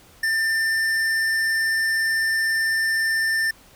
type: tone with tanh clipping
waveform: sine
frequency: 1791 Hz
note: A6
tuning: 30 cents sharp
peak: -21 dBFS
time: 0.23-3.51 s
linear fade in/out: 5 ms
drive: 15 dB
effects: pink hiss -51 dBFS RMS until 3.75 s